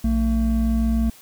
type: tone pair together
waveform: triangle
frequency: 59.48 / 225.1 Hz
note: A#1 / A3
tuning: +36 / +40 cents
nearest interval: octave + major seventh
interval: 2304 cents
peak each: -18 dBFS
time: 0.04-1.1 s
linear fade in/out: 5 ms
effects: white hiss -48 dBFS RMS until 1.21 s